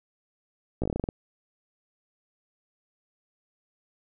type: slowing click train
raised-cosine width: 2 ms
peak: -15 dBFS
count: 10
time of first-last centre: 0.82-1.089 s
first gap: 16 ms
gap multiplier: 1.15
effects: none